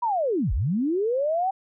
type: linear two-way sweep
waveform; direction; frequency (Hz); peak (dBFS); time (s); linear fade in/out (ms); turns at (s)
sine; down then up; 987.8 to 38.89 to 783; -21; 0.02-1.51; 10; 0.53
effects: none